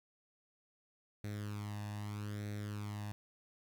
sawtooth tone with flanger, 103.83 Hz, G#2, in tune, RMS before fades -42 dBFS, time 1.24-3.12 s, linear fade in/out 0 ms, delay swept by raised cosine 0.5 to 1.13 ms, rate 0.8 Hz, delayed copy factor +0.7, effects none

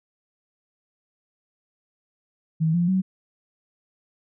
sine tone with pitch steps, 160 / 173.48 / 188.09 Hz, D#3 / F3 / F#3, +49 / -11 / +29 cents, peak -18 dBFS, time 2.6-3.02 s, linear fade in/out 20 ms, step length 140 ms, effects none

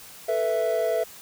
triangle chord, A suspended second, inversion none, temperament equal with one note detuned, 442.3 / 493.9 / 659.3 Hz, A4 / B4 / E5, +9 / 0 / 0 cents, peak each -26 / -26 / -22 dBFS, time 0.28-1.04 s, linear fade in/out 10 ms, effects white hiss -45 dBFS RMS until 1.21 s

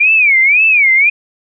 sine tone with vibrato, 2341 Hz, D7, 6 cents flat, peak -6 dBFS, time 0-1.1 s, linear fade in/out 10 ms, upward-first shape sine, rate 1.9 Hz, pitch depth 210 cents each way, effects none

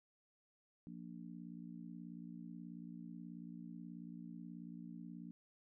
harmonic tone, 58.4 Hz, A#1, 4 cents sharp, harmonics 3 / 4 / 5, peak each -51 / -52 / -55 dBFS, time 0.87-5.31 s, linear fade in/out 0 ms, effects none

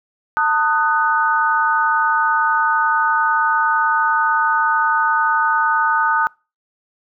sine chord, D# diminished, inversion second, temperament just, 896 / 1244.5 / 1493.4 Hz, A5 / D#6 / F#6, +31 / 0 / +16 cents, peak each -18 dBFS, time 0.37-6.27 s, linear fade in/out 0 ms, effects noise-tail reverb RT60 0.3 s tail -25 dB re dry

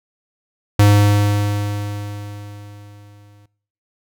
square tone with exponential decay, 102.8 Hz, G#2, 17 cents flat, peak -8 dBFS, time 0.79-3.46 s, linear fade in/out 5 ms, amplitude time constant 580 ms, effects noise-tail reverb RT60 0.6 s tail -22 dB re dry

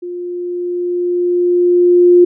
sine tone with level ramp, 353.5 Hz, F4, 21 cents sharp, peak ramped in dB -22 to -3 dBFS, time 0.02-2.25 s, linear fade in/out 10 ms, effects none

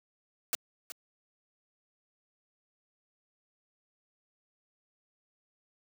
white noise with echo, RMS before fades -30 dBFS, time 0.53-0.55 s, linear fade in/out 0 ms, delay 370 ms, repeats 1, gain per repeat -12 dB, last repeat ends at 0.92 s, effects high-pass 200 Hz 12 dB/octave

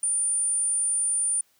sine tone, 9250 Hz, D9, 27 cents flat, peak -22 dBFS, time 0.03-1.41 s, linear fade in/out 2 ms, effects white hiss -65 dBFS RMS until 1.59 s

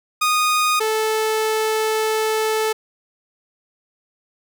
sawtooth tone pair in turn, 1236 / 437 Hz, D#6 / A4, -12 / -12 cents, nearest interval octave + tritone, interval 1800 cents, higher first, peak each -12 / -14 dBFS, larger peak first, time 0.21-0.8 / 0.8-2.73 s, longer second, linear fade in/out 10 ms, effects none

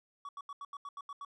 triangle tone bursts, 1131 Hz, C#6, 34 cents sharp, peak -39 dBFS, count 9, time 0.25-1.249 s, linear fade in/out 2 ms, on 39 ms, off 81 ms, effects resampled to 24000 Hz

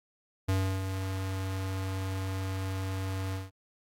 square tone with ADSR envelope, 95.3 Hz, G2, 48 cents flat, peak -25 dBFS, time 0.48-3.51 s, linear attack 12 ms, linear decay 320 ms, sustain -7 dB, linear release 170 ms, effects AAC 48 kbps

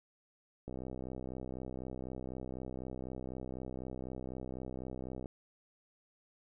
click train, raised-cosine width 2 ms, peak -29 dBFS, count 294, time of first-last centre 0.68-5.258 s, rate 64 Hz, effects none

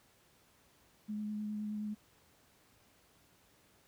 sine tone with vibrato, 211 Hz, G#3, 28 cents sharp, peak -36 dBFS, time 1.08-1.95 s, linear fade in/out 20 ms, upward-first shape sine, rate 9.6 Hz, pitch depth 13 cents each way, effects pink hiss -67 dBFS RMS until 3.87 s + high-pass 60 Hz 12 dB/octave

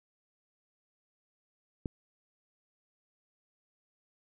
click, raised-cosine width 3 ms, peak -21 dBFS, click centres 1.858 s, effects none

